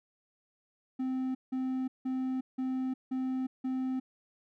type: tone bursts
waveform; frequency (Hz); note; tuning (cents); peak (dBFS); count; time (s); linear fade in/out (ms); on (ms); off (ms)
triangle; 259.5; C4; -14; -28; 6; 0.99-4; 10; 360; 170
effects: none